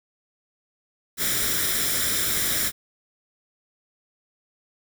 white noise with comb filter, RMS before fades -24 dBFS, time 1.17-2.72 s, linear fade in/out 50 ms, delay 0.55 ms, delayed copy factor +0.65, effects none

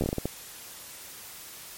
slowing click train, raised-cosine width 2 ms, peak -14 dBFS, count 8, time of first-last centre 0.01-0.256 s, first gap 12 ms, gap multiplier 1.35, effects white hiss -44 dBFS RMS until 1.77 s + MP3 64 kbps

